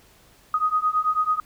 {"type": "beating tone pair", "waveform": "sine", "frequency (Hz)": [1244.5, 1253.6], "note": ["D#6", "D#6"], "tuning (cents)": [0, 13], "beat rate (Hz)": 9.1, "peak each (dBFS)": [-23, -22], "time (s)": [0.54, 1.4], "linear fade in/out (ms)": 2, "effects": ["pink hiss -55 dBFS RMS until 1.45 s"]}